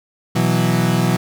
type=chord; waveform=35% pulse; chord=B suspended fourth; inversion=none; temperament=equal; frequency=123.47 / 164.81 / 185 Hz; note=B2 / E3 / F#3; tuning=0 / 0 / 0 cents; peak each=-17 dBFS; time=0.35-1.17 s; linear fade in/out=10 ms; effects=none